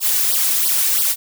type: noise with flanger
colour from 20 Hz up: blue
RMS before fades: -17 dBFS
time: 0-1.16 s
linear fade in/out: 50 ms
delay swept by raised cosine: 0.21 to 2.71 ms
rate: 3 Hz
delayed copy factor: +0.95
effects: none